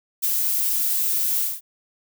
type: noise with ADSR envelope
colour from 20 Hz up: violet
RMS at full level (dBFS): -20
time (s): 0.22-1.61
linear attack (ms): 21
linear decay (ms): 31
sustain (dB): -2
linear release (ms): 190
effects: none